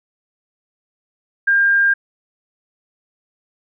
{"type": "tone", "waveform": "sine", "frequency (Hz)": 1603, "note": "G6", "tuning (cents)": 38, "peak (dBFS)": -11, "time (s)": [1.47, 1.94], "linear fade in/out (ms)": 10, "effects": []}